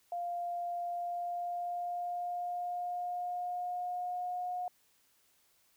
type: tone with pitch glide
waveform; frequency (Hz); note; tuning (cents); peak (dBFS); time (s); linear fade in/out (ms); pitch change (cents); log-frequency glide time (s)
sine; 698.5 to 721; F5 to F#5; 0 to -45; -34; 0.12-4.68; 2; +55; 0.85-4.53
effects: white hiss -70 dBFS RMS until 5.76 s